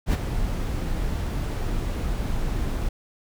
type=noise with ADSR envelope; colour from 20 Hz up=brown; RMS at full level=-17 dBFS; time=0.06-2.89 s; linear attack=74 ms; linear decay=25 ms; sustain=-9 dB; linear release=5 ms; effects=none